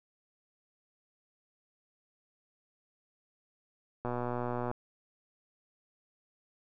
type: click train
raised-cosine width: 1 ms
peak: -21 dBFS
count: 82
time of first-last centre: 4.05-4.714 s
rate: 122 Hz
effects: none

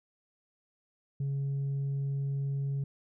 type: tone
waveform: sine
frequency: 138.59 Hz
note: C#3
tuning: in tune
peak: -27 dBFS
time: 1.2-2.84 s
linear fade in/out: 5 ms
effects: tanh soft clip ceiling -28 dBFS

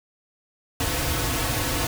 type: noise with comb filter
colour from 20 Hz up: pink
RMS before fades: -25 dBFS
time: 0.8-1.87 s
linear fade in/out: 2 ms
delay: 5 ms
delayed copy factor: -0.85
effects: none

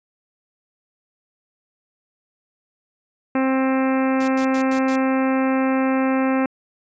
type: harmonic tone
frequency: 264 Hz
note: C4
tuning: 16 cents sharp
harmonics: 1 / 2 / 3 / 4 / 5 / 6 / 7 / 8 / 9 / 10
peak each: -18 / -24 / -28 / -30 / -32 / -34 / -35 / -36 / -37 / -38 dBFS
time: 3.35-6.46 s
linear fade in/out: 2 ms
type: noise bursts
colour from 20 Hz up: white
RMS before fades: -34 dBFS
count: 5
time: 4.2-4.96 s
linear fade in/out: 5 ms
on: 80 ms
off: 90 ms
effects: resampled to 16000 Hz

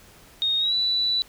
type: tone with pitch glide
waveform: sine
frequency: 3715 to 3959 Hz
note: A#7 to B7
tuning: -7 to +3 cents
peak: -20 dBFS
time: 0.42-1.22 s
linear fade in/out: 0 ms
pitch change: +110 cents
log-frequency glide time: 0.59-0.74 s
effects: pink hiss -51 dBFS RMS until 1.28 s

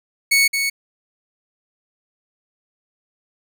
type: tone with echo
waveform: sawtooth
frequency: 2217 Hz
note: C#7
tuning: in tune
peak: -9 dBFS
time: 0.31-0.48 s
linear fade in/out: 10 ms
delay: 220 ms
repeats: 1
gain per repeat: -6 dB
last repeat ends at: 0.7 s
effects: none

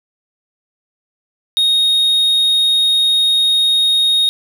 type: tone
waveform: triangle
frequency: 3729 Hz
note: A#7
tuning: in tune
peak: -9 dBFS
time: 1.57-4.29 s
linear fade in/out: 0 ms
effects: none

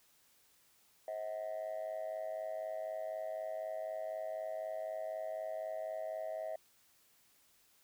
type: tone with amplitude modulation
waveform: sine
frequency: 639 Hz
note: D#5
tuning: 46 cents sharp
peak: -32 dBFS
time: 1.08-6.56 s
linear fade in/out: 2 ms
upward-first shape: sine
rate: 104 Hz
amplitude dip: 90%
effects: tanh soft clip ceiling -34 dBFS + white hiss -69 dBFS RMS until 7.83 s

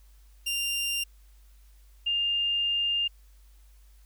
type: tone pair in turn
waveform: sawtooth / sine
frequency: 2790 / 2808 Hz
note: F7 / F7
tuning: -2 / +9 cents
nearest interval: unison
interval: 11 cents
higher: second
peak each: -24 dBFS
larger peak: neither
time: 0.46-1.04 / 2.06-3.08 s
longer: second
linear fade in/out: 10 ms
effects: added 50 Hz sine -52 dBFS peak until 4.05 s + white hiss -66 dBFS RMS until 4.05 s

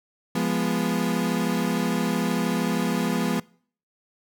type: chord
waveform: 35% pulse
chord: F diminished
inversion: none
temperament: equal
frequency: 174.61 / 207.7 / 246.9 Hz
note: F3 / Ab3 / Cb4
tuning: 0 / 0 / 0 cents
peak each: -25 dBFS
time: 0.35-3.4 s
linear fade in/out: 5 ms
effects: noise-tail reverb RT60 0.5 s tail -23 dB re dry

